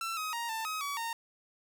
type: tone with pitch steps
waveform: sawtooth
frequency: 1341 / 1264 / 936 / 891 / 1267 / 1137 / 920 Hz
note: E6 / D#6 / A#5 / A5 / D#6 / C#6 / A#5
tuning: +29 / +27 / +7 / +22 / +31 / +44 / -23 cents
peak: -30 dBFS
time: 0.01-1.13 s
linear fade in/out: 2 ms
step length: 160 ms
effects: none